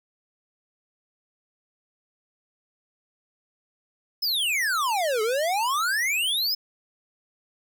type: exponential two-way sweep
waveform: square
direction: down then up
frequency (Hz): 5280 to 420 to 5280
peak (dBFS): -23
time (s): 4.22-6.55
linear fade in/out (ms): 10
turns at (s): 5.22
effects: none